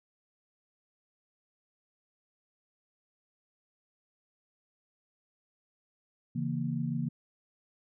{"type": "chord", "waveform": "sine", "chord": "A# diminished", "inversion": "first", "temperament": "equal", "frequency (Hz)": [138.59, 164.81, 233.1], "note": ["C#3", "E3", "A#3"], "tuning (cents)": [0, 0, 0], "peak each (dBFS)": -34, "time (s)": [6.35, 7.09], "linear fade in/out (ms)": 10, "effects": []}